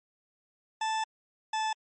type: tone pair in turn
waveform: 40% pulse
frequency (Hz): 879 / 872.9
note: A5 / A5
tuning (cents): -2 / -14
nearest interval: unison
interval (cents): 12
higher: first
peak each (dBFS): -27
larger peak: neither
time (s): 0.81-1.04 / 1.53-1.73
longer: first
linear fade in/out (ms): 5
effects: MP3 32 kbps